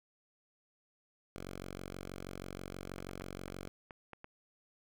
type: tone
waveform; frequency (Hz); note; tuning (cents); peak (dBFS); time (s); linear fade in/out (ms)
5% pulse; 46.25; F#1; 0; -32; 1.36-3.68; 0
type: clicks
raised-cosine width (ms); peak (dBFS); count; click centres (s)
0.5; -32; 8; 2.917 / 2.988 / 3.093 / 3.21 / 3.483 / 3.908 / 4.133 / 4.244
effects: none